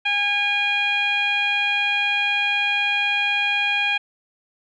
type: tone with low-pass filter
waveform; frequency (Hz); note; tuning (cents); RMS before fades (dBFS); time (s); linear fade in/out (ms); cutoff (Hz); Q
15% pulse; 816; G#5; -31; -21; 0.05-3.98; 10; 2800; 7.2
effects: none